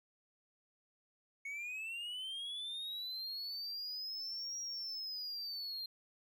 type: linear two-way sweep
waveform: triangle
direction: up then down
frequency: 2201 to 5680 to 4153 Hz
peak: -39 dBFS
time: 1.45-5.86 s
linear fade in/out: 5 ms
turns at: 4.59 s
effects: none